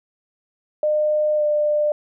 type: tone with pitch glide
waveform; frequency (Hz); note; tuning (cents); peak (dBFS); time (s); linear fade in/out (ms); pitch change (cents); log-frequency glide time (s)
sine; 606 to 597.7; D#5 to D5; -46 to +30; -16; 0.83-1.92; 2; -24; 1.36-1.43
effects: none